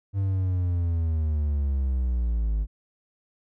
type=linear sweep; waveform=triangle; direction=down; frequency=99.2 to 50.7 Hz; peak=-20 dBFS; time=0.13-2.67 s; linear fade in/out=50 ms; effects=none